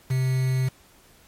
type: tone with quantisation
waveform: triangle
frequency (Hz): 130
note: C3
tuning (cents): -11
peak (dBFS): -18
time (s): 0.1-0.69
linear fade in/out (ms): 10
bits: 6
effects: pink hiss -55 dBFS RMS until 1.27 s + MP3 64 kbps